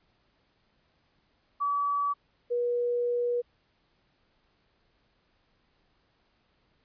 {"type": "tone pair in turn", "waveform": "sine", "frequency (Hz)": [1145, 482.8], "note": ["D6", "B4"], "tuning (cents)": [-44, -39], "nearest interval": "octave + minor third", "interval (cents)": 1495, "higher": "first", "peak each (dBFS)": -25, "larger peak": "neither", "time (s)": [[1.6, 2.14], [2.5, 3.42]], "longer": "second", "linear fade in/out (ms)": 20, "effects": ["pink hiss -70 dBFS RMS until 6.84 s", "resampled to 11025 Hz"]}